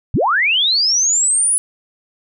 sine linear sweep, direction up, 55 to 10110 Hz, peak -12 dBFS, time 0.14-1.58 s, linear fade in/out 0 ms, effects none

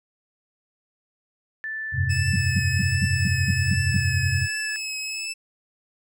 sine tone with pitch glide, 1760 to 1716.8 Hz, A6 to A6, 0 to -43 cents, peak -28 dBFS, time 1.64-4.76 s, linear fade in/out 0 ms, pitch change -43 cents, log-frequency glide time 3.44-4.51 s
sine chord, F suspended second, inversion none, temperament equal, 87.31 / 98 / 130.81 Hz, F2 / G2 / C3, 0 / 0 / 0 cents, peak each -25 dBFS, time 1.92-4.48 s, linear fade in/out 50 ms
20% pulse tone with vibrato, 2599 Hz, E7, 25 cents flat, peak -23 dBFS, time 2.09-5.34 s, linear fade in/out 20 ms, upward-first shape triangle, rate 1.3 Hz, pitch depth 31 cents each way
sine tone bursts, 182.9 Hz, F#3, 20 cents flat, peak -20 dBFS, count 8, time 2.33-3.97 s, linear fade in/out 5 ms, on 30 ms, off 200 ms
effects none

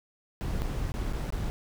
brown noise with dropouts, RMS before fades -31 dBFS, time 0.41-1.5 s, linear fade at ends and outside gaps 0 ms, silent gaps 0.62-0.626 / 0.919-0.94 / 1.127-1.134 / 1.304-1.324 s, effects none

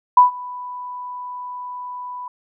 sine tone with ADSR envelope, 991 Hz, B5, 6 cents sharp, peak -4 dBFS, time 0.17-2.28 s, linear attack 5 ms, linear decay 130 ms, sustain -24 dB, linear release 3 ms, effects none

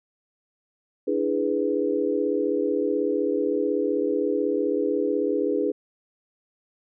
sine chord, E dominant seventh, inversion third, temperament equal, 293.7 / 329.6 / 415.3 / 493.9 Hz, D4 / E4 / G#4 / B4, 0 / 0 / 0 / 0 cents, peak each -27 / -29 / -25 / -27 dBFS, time 1.07-5.72 s, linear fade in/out 10 ms, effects none

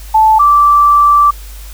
sine tone pair in turn, 874 / 1166.7 Hz, A5 / D6, -12 / -12 cents, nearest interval perfect fourth, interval 500 cents, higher second, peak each -4 dBFS, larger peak neither, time 0.14-0.39 / 0.39-1.31 s, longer second, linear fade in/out 10 ms, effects added 50 Hz sine -27 dBFS peak until 1.73 s + white hiss -37 dBFS RMS until 1.73 s

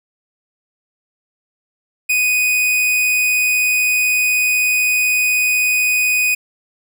45% pulse tone, 2489 Hz, D#7, in tune, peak -13 dBFS, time 2.09-6.35 s, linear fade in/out 10 ms, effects none

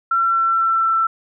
sine tone with pitch glide, 1355 to 1335.6 Hz, E6 to E6, +47 to +22 cents, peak -14 dBFS, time 0.11-1.07 s, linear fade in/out 5 ms, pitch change -25 cents, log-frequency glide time 0.23-0.96 s, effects none

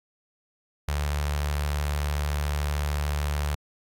sawtooth tone with notch filter, 73.42 Hz, D2, in tune, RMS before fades -27 dBFS, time 0.88-3.55 s, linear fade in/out 5 ms, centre 280 Hz, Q 0.51, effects AAC 64 kbps

